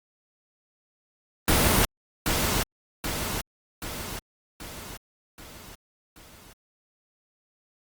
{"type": "noise with echo", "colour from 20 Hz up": "pink", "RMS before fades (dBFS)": -20, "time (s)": [1.48, 1.85], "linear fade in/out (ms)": 2, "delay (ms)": 780, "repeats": 6, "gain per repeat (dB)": -5, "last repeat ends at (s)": 6.53, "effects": ["Opus 24 kbps"]}